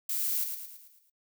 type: noise with echo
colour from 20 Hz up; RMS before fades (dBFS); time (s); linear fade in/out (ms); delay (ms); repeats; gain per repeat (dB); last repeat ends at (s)
violet; -31; 0.09-0.44; 5; 110; 6; -6; 1.1
effects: noise-tail reverb RT60 0.1 s tail -22 dB re dry